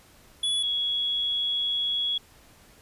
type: tone pair in turn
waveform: square / sine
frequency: 3400 / 3349 Hz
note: G#7 / G#7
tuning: +40 / +14 cents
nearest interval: unison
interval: 26 cents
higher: first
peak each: -24 dBFS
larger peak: neither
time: 0.43-0.63 / 0.63-2.18 s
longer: second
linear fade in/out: 5 ms
effects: pink hiss -55 dBFS RMS until 2.81 s + resampled to 32000 Hz

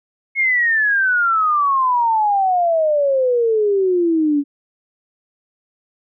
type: exponential sweep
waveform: sine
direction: down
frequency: 2185 to 280.5 Hz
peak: -13 dBFS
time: 0.35-4.44 s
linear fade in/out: 50 ms
effects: none

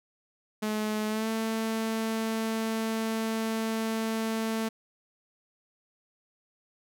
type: tone with pitch glide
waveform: sawtooth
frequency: 214.1 to 222.8 Hz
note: A3 to A3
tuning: -47 to +22 cents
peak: -24 dBFS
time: 0.62-4.69 s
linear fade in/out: 10 ms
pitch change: +69 cents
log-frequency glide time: 1.08-1.28 s
effects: none

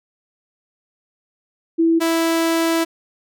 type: tone pair in turn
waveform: sine / sawtooth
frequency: 329.6 / 329.6 Hz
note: E4 / E4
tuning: 0 / 0 cents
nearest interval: unison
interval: 0 cents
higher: neither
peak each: -12 dBFS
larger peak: neither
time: 1.78-2 / 2-2.85 s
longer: second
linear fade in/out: 20 ms
effects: none

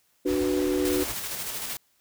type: chord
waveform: sine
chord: B minor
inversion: first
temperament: equal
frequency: 293.7 / 370 / 493.9 Hz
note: D4 / F#4 / B4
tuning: 0 / 0 / 0 cents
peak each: -26 / -26 / -30 dBFS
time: 0.25-1.04 s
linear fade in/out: 10 ms
type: band-stop noise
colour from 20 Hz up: pink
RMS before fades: -36 dBFS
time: 0.25-1.16 s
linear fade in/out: 50 ms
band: 120 to 230 Hz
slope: 96 dB/octave
type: noise with tremolo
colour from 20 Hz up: white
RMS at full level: -32 dBFS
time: 0.85-1.77 s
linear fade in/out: 2 ms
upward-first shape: square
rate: 13 Hz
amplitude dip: 30%
effects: white hiss -67 dBFS RMS until 2 s

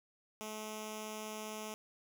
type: tone with notch filter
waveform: 5% pulse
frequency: 215.3 Hz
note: A3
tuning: 37 cents flat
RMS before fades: -44 dBFS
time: 0.41-1.74 s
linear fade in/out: 0 ms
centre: 1700 Hz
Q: 0.91
effects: none

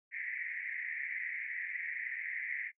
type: band-pass noise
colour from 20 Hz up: white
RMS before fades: -40 dBFS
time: 0.11-2.72 s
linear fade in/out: 50 ms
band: 1800 to 2200 Hz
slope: 96 dB/octave
effects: noise-tail reverb RT60 0.1 s tail -22 dB re dry

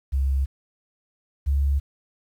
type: tone pair in turn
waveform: sine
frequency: 67.6 / 69.98 Hz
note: C#2 / C#2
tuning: -43 / +17 cents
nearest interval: minor second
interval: 60 cents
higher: second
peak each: -19 / -18 dBFS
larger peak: second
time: 0.12-0.46 / 1.46-1.8 s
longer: neither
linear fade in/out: 20 ms
effects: 9-bit

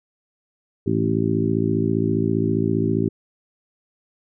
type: harmonic tone with a mistuned harmonic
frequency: 55 Hz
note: A1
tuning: in tune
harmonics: 2 / 3 / 4 / 5 / 6 / 7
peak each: -25 / -25 / -25 / -25 / -25 / -25 dBFS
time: 0.86-3.09 s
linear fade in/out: 10 ms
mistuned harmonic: 2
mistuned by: -44 cents
effects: none

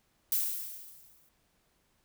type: noise with exponential decay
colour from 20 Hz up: violet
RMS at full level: -27 dBFS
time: 0.32-1.29 s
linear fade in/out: 1 ms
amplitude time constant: 210 ms
effects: pink hiss -72 dBFS RMS until 2.04 s

